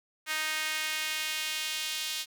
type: tone with high-pass filter sweep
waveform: sawtooth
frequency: 311.1 Hz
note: D#4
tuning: in tune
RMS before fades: -33 dBFS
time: 0.26-2.26 s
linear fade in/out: 50 ms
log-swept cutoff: 1800 to 3400 Hz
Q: 1.5
effects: 9-bit